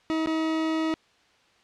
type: tone with dropouts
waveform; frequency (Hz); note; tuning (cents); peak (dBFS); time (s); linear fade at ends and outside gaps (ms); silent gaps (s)
40% pulse; 319.1; D#4; +44; -23; 0.1-0.94; 0; 0.26-0.272
effects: white hiss -61 dBFS RMS until 1.63 s + low-pass 4000 Hz 12 dB/octave

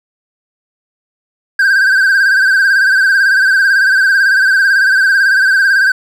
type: tone with vibrato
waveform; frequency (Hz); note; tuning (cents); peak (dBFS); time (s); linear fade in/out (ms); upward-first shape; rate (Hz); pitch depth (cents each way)
triangle; 1568; G6; 0; -5; 1.59-5.92; 5; sine; 18; 68
effects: none

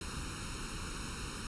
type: noise with comb filter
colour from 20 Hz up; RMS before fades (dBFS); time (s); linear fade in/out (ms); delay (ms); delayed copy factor
pink; -41; 0.01-1.47; 2; 0.74; +0.85
effects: resampled to 24000 Hz

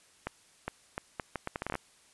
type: accelerating click train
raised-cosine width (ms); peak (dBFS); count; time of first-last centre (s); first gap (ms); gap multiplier
0.5; -18; 13; 0.27-1.754; 410; 0.73
effects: white hiss -62 dBFS RMS until 2.13 s + resampled to 24000 Hz

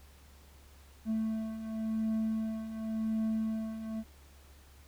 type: beating tone pair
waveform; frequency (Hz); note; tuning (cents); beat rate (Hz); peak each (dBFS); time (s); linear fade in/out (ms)
triangle; 220 / 220.91; A3 / A3; 0 / +7; 0.91; -36 / -30; 1.05-4.04; 50
effects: added 70 Hz sine -55 dBFS peak until 4.87 s + pink hiss -61 dBFS RMS until 4.87 s

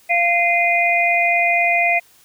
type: tone cluster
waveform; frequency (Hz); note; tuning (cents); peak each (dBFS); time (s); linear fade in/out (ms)
sine; 692 / 2072 / 2456; F5 / C7 / D#7; -16 / -17 / -23; -18; 0.09-2; 20
effects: white hiss -52 dBFS RMS until 2.24 s

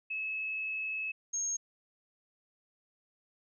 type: tone pair in turn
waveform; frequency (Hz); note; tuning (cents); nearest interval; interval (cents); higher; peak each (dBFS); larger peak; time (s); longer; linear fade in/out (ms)
sine; 2589 / 6506; E7 / G#8; -32 / -37; octave + major third; 1595; second; -33 / -31; second; 0.1-1.12 / 1.33-1.57; first; 10
effects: none

